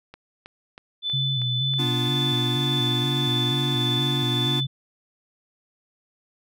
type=click train; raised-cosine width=0.3 ms; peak=-25 dBFS; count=8; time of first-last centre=0.14-2.376 s; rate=3.13 Hz
type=tone with tremolo; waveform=sine; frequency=3507 Hz; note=A7; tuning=6 cents flat; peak=-23 dBFS; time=1.02-4.67 s; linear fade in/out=50 ms; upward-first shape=sine; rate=1.8 Hz; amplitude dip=25%
type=tone with vibrato; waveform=sine; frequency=130.2 Hz; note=C3; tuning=8 cents flat; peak=-24 dBFS; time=1.13-4.67 s; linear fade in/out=10 ms; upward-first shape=square; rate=2.1 Hz; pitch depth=66 cents each way
type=chord; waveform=square; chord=B diminished; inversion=none; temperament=equal; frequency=246.9 / 293.7 / 349.2 Hz; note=B3 / D4 / F4; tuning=0 / 0 / 0 cents; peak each=-32 dBFS; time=1.78-4.61 s; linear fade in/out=20 ms
effects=none